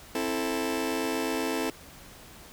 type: chord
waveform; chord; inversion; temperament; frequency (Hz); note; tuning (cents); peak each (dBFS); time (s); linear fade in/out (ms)
sawtooth; A minor; first; just; 264 / 330 / 440; C4 / E4 / A4; +16 / +2 / 0; -28; 0.15-1.7; 2
effects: pink hiss -49 dBFS RMS until 2.52 s